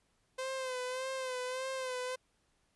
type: tone with vibrato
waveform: sawtooth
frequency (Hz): 515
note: C5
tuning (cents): -28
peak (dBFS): -32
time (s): 0.38-2.16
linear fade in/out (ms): 10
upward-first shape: sine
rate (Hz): 1.7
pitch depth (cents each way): 48
effects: pink hiss -75 dBFS RMS until 2.75 s + resampled to 24000 Hz